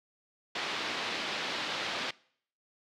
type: low-pass noise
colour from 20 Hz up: white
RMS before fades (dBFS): -35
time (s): 0.55-2.11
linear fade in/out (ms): 5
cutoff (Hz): 4100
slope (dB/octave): 24
effects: noise-tail reverb RT60 0.6 s tail -23 dB re dry + high-pass 200 Hz 12 dB/octave